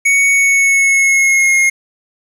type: tone with pitch glide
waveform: square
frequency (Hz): 2229 to 2146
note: C#7 to C7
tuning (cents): +9 to +43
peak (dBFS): -9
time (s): 0.05-1.7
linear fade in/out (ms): 10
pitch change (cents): -66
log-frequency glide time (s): 0.31-1.59
effects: low-pass 11000 Hz 12 dB/octave + 7-bit